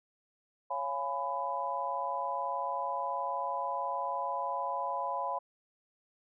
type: chord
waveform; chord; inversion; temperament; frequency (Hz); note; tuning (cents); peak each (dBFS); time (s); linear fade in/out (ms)
sine; C# dominant seventh; none; just; 554.4 / 693 / 831.5 / 997.9; C#5 / E#5 / G#5 / B5; 0 / -14 / +2 / +18; -39 / -39 / -38 / -34; 0.7-5.39; 10
effects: none